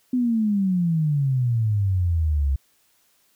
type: exponential sweep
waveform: sine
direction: down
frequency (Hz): 255.7 to 66.5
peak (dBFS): -18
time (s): 0.13-2.56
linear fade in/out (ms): 5
effects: white hiss -63 dBFS RMS until 3.35 s